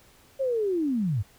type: linear sweep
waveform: sine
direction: down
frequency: 552 to 88.5 Hz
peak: -23 dBFS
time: 0.39-1.23 s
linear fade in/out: 20 ms
effects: pink hiss -57 dBFS RMS until 1.38 s